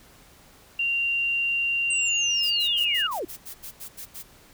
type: tone with pitch glide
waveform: sine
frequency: 2770 to 2848 Hz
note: F7 to F7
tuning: -15 to +33 cents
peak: -22 dBFS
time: 0.79-3.07 s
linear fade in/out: 5 ms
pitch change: +48 cents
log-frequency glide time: 2.01-2.74 s
type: linear sweep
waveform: sine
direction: down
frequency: 8280 to 289.9 Hz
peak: -27 dBFS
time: 1.9-3.25 s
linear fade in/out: 5 ms
type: noise bursts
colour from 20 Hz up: blue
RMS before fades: -38 dBFS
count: 11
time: 2.42-4.232 s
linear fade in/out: 20 ms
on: 92 ms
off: 80 ms
effects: pink hiss -53 dBFS RMS until 4.53 s